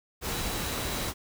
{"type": "tone in noise", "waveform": "sine", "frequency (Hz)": 3917, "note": "B7", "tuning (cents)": -15, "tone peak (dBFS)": -43, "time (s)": [0.28, 1.12], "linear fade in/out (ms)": 50, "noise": "pink", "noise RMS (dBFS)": -32, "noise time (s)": [0.21, 1.14], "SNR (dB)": -14, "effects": []}